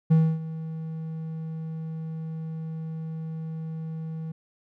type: tone with ADSR envelope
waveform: triangle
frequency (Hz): 160.4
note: E3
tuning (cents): -47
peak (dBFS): -12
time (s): 0.1-4.32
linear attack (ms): 16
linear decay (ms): 270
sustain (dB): -17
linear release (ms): 6
effects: none